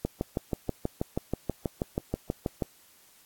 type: click train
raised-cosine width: 2 ms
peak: -14 dBFS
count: 17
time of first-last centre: 0.05-2.622 s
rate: 6.22 Hz
effects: white hiss -59 dBFS RMS until 3.25 s + AAC 64 kbps